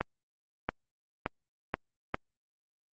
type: accelerating click train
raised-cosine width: 0.5 ms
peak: -14 dBFS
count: 5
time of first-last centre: 0.01-2.144 s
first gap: 680 ms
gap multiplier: 0.84
effects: Opus 24 kbps